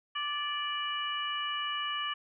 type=harmonic tone with a mistuned harmonic; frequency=587.3 Hz; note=D5; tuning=in tune; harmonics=2 / 3 / 4 / 5; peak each=-35 / -39 / -42 / -35 dBFS; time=0.15-2.14 s; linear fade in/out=10 ms; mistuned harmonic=3; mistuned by=-21 cents; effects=none